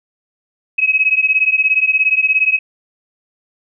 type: beating tone pair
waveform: sine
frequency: 2544 / 2561 Hz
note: D#7 / D#7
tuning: +38 / +49 cents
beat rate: 17 Hz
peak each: -14 dBFS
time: 0.78-2.59 s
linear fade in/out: 10 ms
effects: none